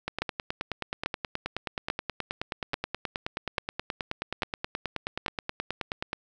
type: two click trains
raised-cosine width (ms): 0.3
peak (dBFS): -11 / -14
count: 7 / 58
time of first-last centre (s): 0.22-5.262 / 0.08-6.131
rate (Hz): 1.19 / 9.42
effects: none